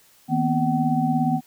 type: tone cluster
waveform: sine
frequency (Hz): 157.9 / 236.9 / 253.9 / 759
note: D#3 / A#3 / B3 / F#5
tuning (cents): +26 / +28 / +48 / +44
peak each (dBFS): -24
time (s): 0.28-1.41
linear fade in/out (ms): 50
effects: white hiss -56 dBFS RMS until 1.46 s